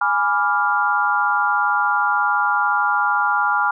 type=chord; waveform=sine; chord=G# diminished seventh; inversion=none; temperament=equal; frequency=830.6 / 987.8 / 1174.7 / 1396.9 Hz; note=G#5 / B5 / D6 / F6; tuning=0 / 0 / 0 / 0 cents; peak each=-21 / -23 / -23 / -19 dBFS; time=0.01-3.71 s; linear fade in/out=5 ms; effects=none